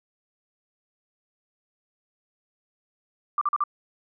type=tone bursts; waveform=sine; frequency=1180 Hz; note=D6; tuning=8 cents sharp; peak=-20 dBFS; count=4; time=3.38-3.638 s; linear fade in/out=2 ms; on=33 ms; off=42 ms; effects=none